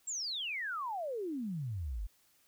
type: exponential sweep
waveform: sine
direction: down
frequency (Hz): 7760 to 44.2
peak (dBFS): -35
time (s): 0.07-2.07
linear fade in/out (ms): 10
effects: white hiss -69 dBFS RMS until 2.47 s